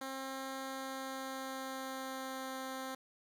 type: tone with pitch glide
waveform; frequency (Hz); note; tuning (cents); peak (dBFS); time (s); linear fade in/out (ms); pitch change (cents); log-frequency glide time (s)
10% pulse; 266.7 to 263; C4 to C4; +33 to +9; -32; 0.01-2.95; 5; -24; 0.62-2.56
effects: none